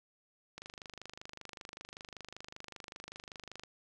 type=click train; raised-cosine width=0.2 ms; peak=-28 dBFS; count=78; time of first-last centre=0.58-3.636 s; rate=25.2 Hz; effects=none